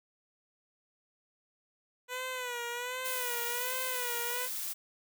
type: tone with vibrato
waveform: 10% pulse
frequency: 493.9 Hz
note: B4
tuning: in tune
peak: -27 dBFS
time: 2.08-4.49 s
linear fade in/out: 50 ms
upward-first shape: sine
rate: 1.3 Hz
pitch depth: 72 cents each way
type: noise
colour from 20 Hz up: blue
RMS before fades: -37 dBFS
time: 3.04-4.74 s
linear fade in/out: 20 ms
effects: none